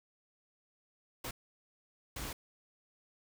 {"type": "noise bursts at uneven times", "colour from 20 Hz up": "pink", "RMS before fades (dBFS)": -41, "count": 2, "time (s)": [[1.24, 1.31], [2.16, 2.33]], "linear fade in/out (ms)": 5, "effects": []}